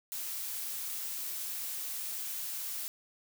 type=noise; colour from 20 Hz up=blue; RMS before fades=-38 dBFS; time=0.12-2.88 s; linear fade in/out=0 ms; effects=none